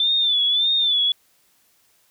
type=tone with vibrato; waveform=sine; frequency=3520 Hz; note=A7; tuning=in tune; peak=-16 dBFS; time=0-1.12 s; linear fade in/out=2 ms; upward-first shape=sine; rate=1.7 Hz; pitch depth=81 cents each way; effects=white hiss -61 dBFS RMS until 2.1 s